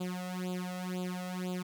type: tone with flanger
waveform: sawtooth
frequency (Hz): 181.8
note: F#3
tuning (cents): -30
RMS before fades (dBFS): -37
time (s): 0-1.63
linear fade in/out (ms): 10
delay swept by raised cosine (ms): 0.26 to 1.56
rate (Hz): 2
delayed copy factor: +0.95
effects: none